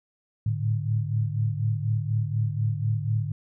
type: tone cluster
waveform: sine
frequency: 108 / 112.1 / 147.2 Hz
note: A2 / A2 / D3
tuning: -32 / +33 / +4 cents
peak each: -25 / -29 / -30 dBFS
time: 0.46-3.32 s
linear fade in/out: 5 ms
effects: none